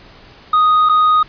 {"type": "tone with dropouts", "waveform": "triangle", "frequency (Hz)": 1244.5, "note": "D#6", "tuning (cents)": 0, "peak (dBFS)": -7, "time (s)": [0.53, 1.23], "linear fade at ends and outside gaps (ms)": 5, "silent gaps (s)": [0.89, 0.894], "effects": ["pink hiss -42 dBFS RMS until 1.28 s", "resampled to 11025 Hz"]}